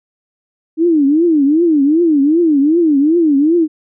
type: tone with vibrato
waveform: sine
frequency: 308.6 Hz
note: D#4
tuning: 14 cents flat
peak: -8 dBFS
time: 0.77-3.68 s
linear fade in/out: 50 ms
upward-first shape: triangle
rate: 2.6 Hz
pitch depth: 240 cents each way
effects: none